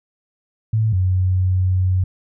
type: tone pair in turn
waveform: sine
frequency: 110 / 92.5 Hz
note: A2 / F#2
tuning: 0 / 0 cents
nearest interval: minor third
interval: 300 cents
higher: first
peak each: -14 dBFS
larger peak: neither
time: 0.73-0.93 / 0.93-2.04 s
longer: second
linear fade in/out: 5 ms
effects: none

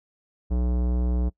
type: tone with tanh clipping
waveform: sine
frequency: 61 Hz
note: B1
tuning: 21 cents flat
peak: -23 dBFS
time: 0.5-1.3 s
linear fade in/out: 20 ms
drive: 18 dB
effects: noise-tail reverb RT60 0.1 s tail -24 dB re dry

